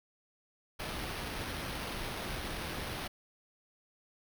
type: noise with sample-and-hold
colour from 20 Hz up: pink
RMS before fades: -39 dBFS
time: 0.79-3.08 s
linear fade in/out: 10 ms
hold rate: 7350 Hz
effects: none